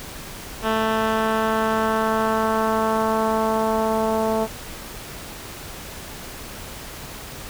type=tone with low-pass filter sweep; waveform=10% pulse; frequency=220.8 Hz; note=A3; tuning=6 cents sharp; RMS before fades=-21 dBFS; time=0.62-4.48 s; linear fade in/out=50 ms; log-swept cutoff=2500 to 740 Hz; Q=1.3; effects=pink hiss -36 dBFS RMS until 7.49 s